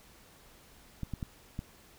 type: clicks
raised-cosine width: 5 ms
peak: -23 dBFS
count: 4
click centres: 1.033 / 1.137 / 1.228 / 1.591 s
effects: pink hiss -58 dBFS RMS until 1.98 s